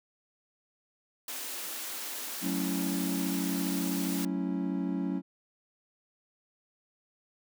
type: high-pass noise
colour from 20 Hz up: white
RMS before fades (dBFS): -38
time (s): 1.28-4.25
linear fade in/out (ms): 2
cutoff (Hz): 220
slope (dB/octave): 96
type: chord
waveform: triangle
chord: F# minor seventh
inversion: none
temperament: equal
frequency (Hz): 185 / 220 / 277.2 / 329.6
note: F#3 / A3 / C#4 / E4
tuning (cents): 0 / 0 / 0 / 0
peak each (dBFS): -31 / -36 / -31 / -36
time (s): 2.41-5.22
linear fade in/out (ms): 50
effects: none